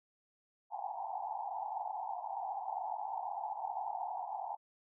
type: band-pass noise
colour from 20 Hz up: white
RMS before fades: -40 dBFS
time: 0.7-4.57 s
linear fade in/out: 50 ms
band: 720 to 910 Hz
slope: 96 dB/octave
effects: none